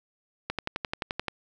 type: click train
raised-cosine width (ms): 0.3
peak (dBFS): -13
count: 10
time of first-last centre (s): 0.5-1.283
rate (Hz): 11.5
effects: none